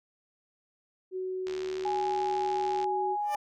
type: tone with pitch glide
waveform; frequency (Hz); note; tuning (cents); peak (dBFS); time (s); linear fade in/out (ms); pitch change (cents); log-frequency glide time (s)
sine; 372.6 to 376.7; F#4 to F#4; +12 to +31; -31; 1.11-3.17; 50; +19; 1.54-2.04
type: click train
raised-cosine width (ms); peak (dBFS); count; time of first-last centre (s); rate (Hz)
0.2; -25; 102; 1.47-2.842; 73.6
type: tone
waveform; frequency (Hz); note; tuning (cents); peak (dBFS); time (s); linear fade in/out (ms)
sine; 830.6; G#5; 0; -28; 1.85-3.36; 5
type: tone with exponential growth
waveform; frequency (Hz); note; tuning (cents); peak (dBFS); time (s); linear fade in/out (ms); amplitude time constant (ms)
15% pulse; 593; D5; +17; -27; 3.2-3.35; 0; 32
effects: none